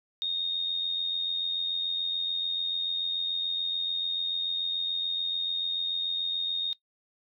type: tone with amplitude modulation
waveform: sine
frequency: 3700 Hz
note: A#7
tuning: 14 cents flat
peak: -25 dBFS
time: 0.22-6.73 s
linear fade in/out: 0 ms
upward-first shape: sine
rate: 86.9 Hz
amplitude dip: 45%
effects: noise-tail reverb RT60 0.1 s tail -20 dB re dry